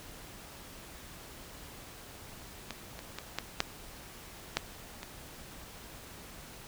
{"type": "clicks", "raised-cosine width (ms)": 0.2, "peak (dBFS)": [-20, -26, -20, -14, -9, -10, -23], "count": 7, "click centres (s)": [2.707, 2.991, 3.186, 3.386, 3.604, 4.57, 5.031], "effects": ["pink hiss -49 dBFS RMS until 6.67 s"]}